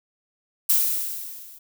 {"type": "noise with level ramp", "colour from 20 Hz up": "violet", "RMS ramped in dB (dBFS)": [-17, -46], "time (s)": [0.69, 1.59], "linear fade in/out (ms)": 10, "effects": []}